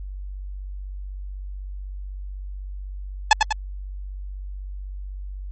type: tone with echo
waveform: sawtooth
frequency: 862 Hz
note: A5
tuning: 36 cents flat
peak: -5 dBFS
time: 3.31-3.33 s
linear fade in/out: 2 ms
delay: 98 ms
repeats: 2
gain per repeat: -5 dB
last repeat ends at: 3.526 s
effects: added 48 Hz sine -30 dBFS peak until 5.51 s + MP3 32 kbps